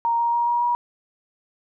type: tone with pitch steps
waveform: sine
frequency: 932.3 / 939.3 / 946.4 / 953.5 / 960.7 Hz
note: A#5 / A#5 / A#5 / A#5 / B5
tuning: 0 / +13 / +26 / +39 / -48 cents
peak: -18 dBFS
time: 0.05-0.75 s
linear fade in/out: 0 ms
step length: 140 ms
effects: none